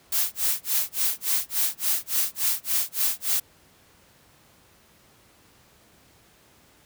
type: noise with tremolo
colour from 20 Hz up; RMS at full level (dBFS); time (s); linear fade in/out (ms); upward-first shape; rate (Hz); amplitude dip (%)
blue; -22; 0.12-3.4; 5; sine; 3.5; 100
effects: pink hiss -57 dBFS RMS until 6.85 s + high-pass 60 Hz 12 dB/octave